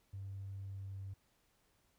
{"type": "tone with pitch glide", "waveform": "triangle", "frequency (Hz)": [97.8, 97.12], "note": ["G2", "G2"], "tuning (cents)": [-4, -16], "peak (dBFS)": -39, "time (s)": [0.13, 1.14], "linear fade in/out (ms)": 10, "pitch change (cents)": -12, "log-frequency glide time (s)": [0.57, 1], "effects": ["tanh soft clip ceiling -40 dBFS", "pink hiss -75 dBFS RMS until 1.98 s"]}